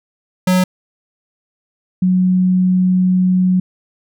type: tone pair in turn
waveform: square / sine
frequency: 183.8 / 183.8 Hz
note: F#3 / F#3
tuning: -11 / -11 cents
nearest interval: unison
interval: 0 cents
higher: neither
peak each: -11 / -10 dBFS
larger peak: second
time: 0.47-0.64 / 2.02-3.6 s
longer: second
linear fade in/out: 5 ms
effects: none